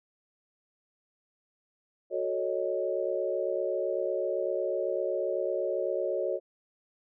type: chord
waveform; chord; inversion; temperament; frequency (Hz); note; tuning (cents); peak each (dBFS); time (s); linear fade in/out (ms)
sine; D# half-diminished seventh; first; equal; 370 / 440 / 554.4 / 622.3; F#4 / A4 / C#5 / D#5; 0 / 0 / 0 / 0; -33 / -35 / -31 / -34; 2.1-6.4; 50
effects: none